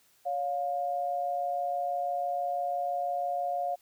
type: tone pair together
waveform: sine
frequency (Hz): 562 / 708.1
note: C#5 / F5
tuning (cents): +24 / +24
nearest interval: major third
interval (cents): 400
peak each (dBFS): -35 / -29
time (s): 0.25-3.76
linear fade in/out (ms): 20
effects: white hiss -65 dBFS RMS until 3.81 s